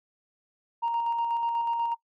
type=tone with tremolo; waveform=sine; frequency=932.3 Hz; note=A#5; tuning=in tune; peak=-22 dBFS; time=0.82-1.95 s; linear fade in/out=20 ms; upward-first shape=square; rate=8.2 Hz; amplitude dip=35%; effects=noise-tail reverb RT60 0.1 s tail -21 dB re dry + tanh soft clip ceiling -22 dBFS